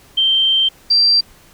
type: tone pair in turn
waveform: sine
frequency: 3136 / 4709 Hz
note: G7 / D8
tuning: 0 / +4 cents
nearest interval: perfect fifth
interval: 704 cents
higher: second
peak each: -11 / -9 dBFS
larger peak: second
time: 0.17-0.69 / 0.9-1.21 s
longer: first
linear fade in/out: 10 ms
effects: pink hiss -47 dBFS RMS until 1.53 s